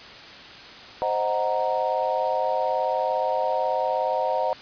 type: chord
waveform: sine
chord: C half-diminished seventh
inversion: none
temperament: equal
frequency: 523.3 / 622.3 / 740 / 932.3 Hz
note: C5 / Eb5 / Gb5 / Bb5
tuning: 0 / 0 / 0 / 0 cents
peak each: -27 dBFS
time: 1.02-4.53 s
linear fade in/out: 0 ms
effects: white hiss -42 dBFS RMS until 4.61 s + resampled to 11025 Hz